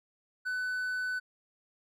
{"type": "tone", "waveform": "triangle", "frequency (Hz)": 1500, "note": "F#6", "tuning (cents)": 23, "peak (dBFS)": -29, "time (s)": [0.45, 1.2], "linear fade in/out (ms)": 20, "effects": []}